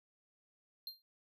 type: tone with exponential decay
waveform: square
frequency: 4186 Hz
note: C8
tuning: in tune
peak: -39 dBFS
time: 0.87-1.02 s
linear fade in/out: 1 ms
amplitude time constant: 32 ms
effects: none